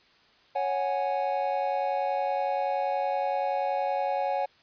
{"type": "chord", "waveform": "triangle", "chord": "C# suspended fourth", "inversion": "none", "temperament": "equal", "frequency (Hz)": [554.4, 740, 830.6], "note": ["C#5", "F#5", "G#5"], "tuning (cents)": [0, 0, 0], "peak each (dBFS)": -28, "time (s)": [0.55, 4.46], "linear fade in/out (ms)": 10, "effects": ["white hiss -60 dBFS RMS until 4.62 s", "resampled to 11025 Hz"]}